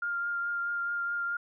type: tone with vibrato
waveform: sine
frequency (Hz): 1401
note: F6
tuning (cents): +5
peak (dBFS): -29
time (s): 0.02-1.37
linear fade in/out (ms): 5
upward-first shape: triangle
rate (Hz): 4.7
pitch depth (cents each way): 17
effects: none